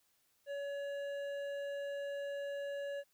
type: tone with hard clipping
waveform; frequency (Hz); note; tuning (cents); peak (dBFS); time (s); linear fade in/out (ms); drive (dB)
triangle; 565; C#5; +33; -40; 0.46-3.04; 50; 13
effects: white hiss -75 dBFS RMS until 3.13 s